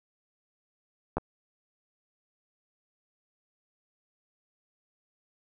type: clicks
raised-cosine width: 1 ms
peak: -13 / -24 dBFS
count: 2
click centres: 1.17 / 1.182 s
effects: none